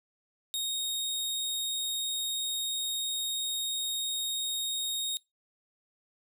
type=tone; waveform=sawtooth; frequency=3729 Hz; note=A#7; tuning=in tune; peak=-27 dBFS; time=0.54-5.17 s; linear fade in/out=0 ms; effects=noise-tail reverb RT60 0.2 s tail -25 dB re dry